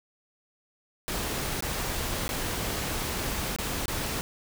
pink noise with dropouts, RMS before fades -31 dBFS, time 1.08-4.21 s, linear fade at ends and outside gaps 0 ms, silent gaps 1.606-1.624 / 2.28-2.291 / 3.562-3.586 / 3.857-3.881 s, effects none

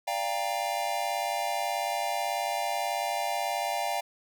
square chord, G minor seventh, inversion second, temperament equal with one note detuned, 587.3 / 698.5 / 796.8 / 932.3 Hz, D5 / F5 / G5 / Bb5, 0 / 0 / +28 / 0 cents, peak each -37 / -33 / -33 / -37 dBFS, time 0.07-4.01 s, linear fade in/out 10 ms, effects none

